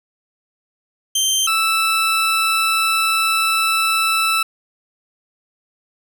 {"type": "tone pair in turn", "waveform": "20% pulse", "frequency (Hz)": [3136, 1318.5], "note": ["G7", "E6"], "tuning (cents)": [0, 0], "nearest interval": "octave + minor third", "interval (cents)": 1500, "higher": "first", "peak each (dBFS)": -10, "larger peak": "neither", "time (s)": [[1.15, 1.47], [1.47, 4.43]], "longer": "second", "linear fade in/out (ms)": 5, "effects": []}